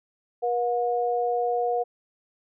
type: tone pair together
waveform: sine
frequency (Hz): 480.5 / 720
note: B4 / F#5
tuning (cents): -48 / -47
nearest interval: perfect fifth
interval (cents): 701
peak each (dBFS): -25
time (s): 0.42-1.84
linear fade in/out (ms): 20
effects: none